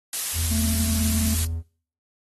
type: noise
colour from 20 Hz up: blue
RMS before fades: -25 dBFS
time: 0.13-1.45 s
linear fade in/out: 2 ms
type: tone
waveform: triangle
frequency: 82.2 Hz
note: E2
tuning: 4 cents flat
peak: -24 dBFS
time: 0.33-1.63 s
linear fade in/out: 50 ms
type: tone with pitch glide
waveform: triangle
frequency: 223 to 221.1 Hz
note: A3 to A3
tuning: +23 to +9 cents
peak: -25 dBFS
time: 0.51-1.35 s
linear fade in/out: 5 ms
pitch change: -14 cents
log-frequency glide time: 0.85-1.03 s
effects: noise-tail reverb RT60 0.5 s tail -24 dB re dry + AAC 32 kbps